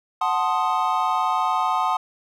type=chord; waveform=triangle; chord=F# diminished seventh; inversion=none; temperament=equal; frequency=740 / 880 / 1046.5 / 1244.5 Hz; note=F#5 / A5 / C6 / Eb6; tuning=0 / 0 / 0 / 0 cents; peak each=-23 dBFS; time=0.21-1.97 s; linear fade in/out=5 ms; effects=none